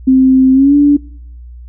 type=tone with pitch glide; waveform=sine; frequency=261.6 to 288.6 Hz; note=C4 to D4; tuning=0 to -30 cents; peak=-4 dBFS; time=0.07-0.97 s; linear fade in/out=10 ms; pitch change=+170 cents; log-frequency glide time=0.53-0.75 s; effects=noise-tail reverb RT60 0.7 s tail -25 dB re dry + added 60 Hz sine -29 dBFS peak until 1.68 s